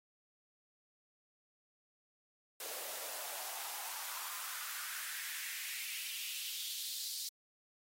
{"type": "noise with high-pass filter sweep", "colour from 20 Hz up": "white", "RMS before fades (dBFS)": -43, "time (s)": [2.6, 7.29], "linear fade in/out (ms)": 2, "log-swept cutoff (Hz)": [470, 4600], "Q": 2.7, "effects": ["AAC 48 kbps"]}